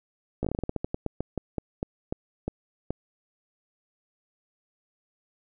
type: slowing click train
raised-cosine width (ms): 2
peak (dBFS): -15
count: 20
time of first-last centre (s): 0.43-2.906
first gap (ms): 16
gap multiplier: 1.2
effects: none